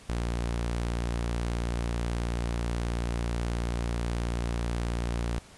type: tone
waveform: sawtooth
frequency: 58.5 Hz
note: A#1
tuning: 7 cents sharp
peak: -24 dBFS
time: 0.09-5.39 s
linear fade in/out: 0 ms
effects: pink hiss -52 dBFS RMS until 5.57 s + resampled to 24000 Hz